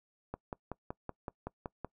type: click train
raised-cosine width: 1 ms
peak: -24 dBFS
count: 9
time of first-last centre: 0.34-1.847 s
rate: 5.31 Hz
effects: noise-tail reverb RT60 0.1 s tail -23 dB re dry